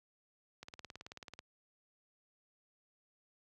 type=click train; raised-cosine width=0.2 ms; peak=-30 dBFS; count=15; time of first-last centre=0.63-1.391 s; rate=18.4 Hz; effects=high-pass 60 Hz 12 dB/octave